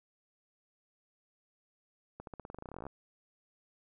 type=accelerating click train; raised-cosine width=1 ms; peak=-30 dBFS; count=20; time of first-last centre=2.2-2.867 s; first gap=72 ms; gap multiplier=0.91; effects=none